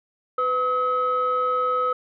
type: tone pair together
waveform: sine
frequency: 501.8 / 1280 Hz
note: B4 / D#6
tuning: +28 / +49 cents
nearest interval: octave + major third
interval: 1621 cents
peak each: -24 / -20 dBFS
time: 0.38-1.93 s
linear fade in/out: 5 ms
effects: tanh soft clip ceiling -14 dBFS